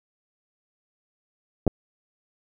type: clicks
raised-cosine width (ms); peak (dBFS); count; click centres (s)
2; -11 / -6; 2; 1.667 / 1.677
effects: none